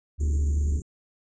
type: tone with vibrato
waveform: sine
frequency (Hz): 73.42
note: D2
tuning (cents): 0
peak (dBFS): -21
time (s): 0.18-0.81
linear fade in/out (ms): 50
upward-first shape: sine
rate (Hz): 3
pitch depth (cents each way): 8
type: band-stop noise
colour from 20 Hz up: pink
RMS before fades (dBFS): -36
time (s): 0.2-0.82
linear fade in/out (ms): 2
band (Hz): 420 to 6700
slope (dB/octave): 96
effects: resampled to 16000 Hz